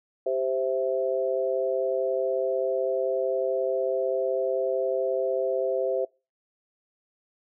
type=chord; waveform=sine; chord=C major; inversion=second; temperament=equal; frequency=392 / 523.3 / 659.3 Hz; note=G4 / C5 / E5; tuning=0 / 0 / 0 cents; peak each=-29 / -26 / -29 dBFS; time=0.26-6.05 s; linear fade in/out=5 ms; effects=noise-tail reverb RT60 0.3 s tail -25 dB re dry